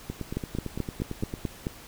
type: two click trains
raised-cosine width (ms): 3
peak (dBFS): -19 / -15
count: 12 / 7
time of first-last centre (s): 0.1-1.339 / 0.37-1.669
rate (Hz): 8.88 / 4.62
effects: pink hiss -47 dBFS RMS until 1.87 s